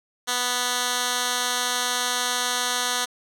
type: tone with band-pass filter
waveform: 10% pulse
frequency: 246.9 Hz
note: B3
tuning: in tune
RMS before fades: -25 dBFS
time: 0.27-3.06 s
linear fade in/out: 20 ms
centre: 5500 Hz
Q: 0.59
effects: none